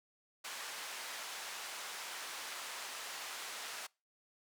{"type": "band-pass noise", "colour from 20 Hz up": "pink", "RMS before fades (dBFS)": -45, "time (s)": [0.44, 3.87], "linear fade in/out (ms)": 10, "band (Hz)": [920, 10000], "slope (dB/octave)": 12, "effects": ["noise-tail reverb RT60 0.3 s tail -26 dB re dry"]}